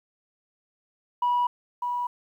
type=tone with echo; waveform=sine; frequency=974 Hz; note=B5; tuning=24 cents flat; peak=-19 dBFS; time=1.22-1.47 s; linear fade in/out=5 ms; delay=600 ms; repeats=1; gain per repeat=-6 dB; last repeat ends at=2.07 s; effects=tanh soft clip ceiling -18 dBFS + 10-bit